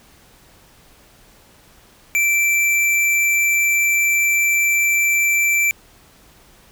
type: tone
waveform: square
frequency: 2339 Hz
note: D7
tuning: 8 cents flat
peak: -15 dBFS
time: 2.15-5.71 s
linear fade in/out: 0 ms
effects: pink hiss -50 dBFS RMS until 6.71 s